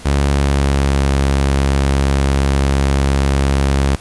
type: tone with pitch glide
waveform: sawtooth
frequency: 70.1 to 68.66 Hz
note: C#2 to C#2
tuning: +20 to -16 cents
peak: -8 dBFS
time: 0.05-3.96 s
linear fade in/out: 10 ms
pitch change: -36 cents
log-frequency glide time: 0.29-1.06 s
effects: pink hiss -37 dBFS RMS until 4 s + resampled to 24000 Hz